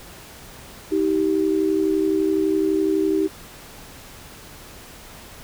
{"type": "tone pair together", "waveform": "sine", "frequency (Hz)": [316.9, 388.8], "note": ["D#4", "G4"], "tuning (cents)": [32, -14], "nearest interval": "major third", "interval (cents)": 354, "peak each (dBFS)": -20, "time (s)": [0.91, 3.28], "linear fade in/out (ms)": 20, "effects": ["pink hiss -42 dBFS RMS until 5.43 s"]}